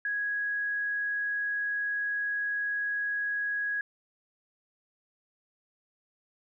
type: tone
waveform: sine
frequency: 1661.2 Hz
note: G#6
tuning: in tune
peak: -28 dBFS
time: 0.05-3.81 s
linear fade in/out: 2 ms
effects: none